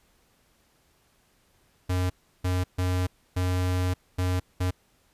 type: tone bursts at uneven times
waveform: square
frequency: 91.1 Hz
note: F#2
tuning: 26 cents flat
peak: -24 dBFS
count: 6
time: 1.89-2.1 / 2.44-2.64 / 2.78-3.07 / 3.36-3.94 / 4.18-4.4 / 4.6-4.71 s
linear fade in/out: 10 ms
effects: pink hiss -65 dBFS RMS until 5.13 s + resampled to 32000 Hz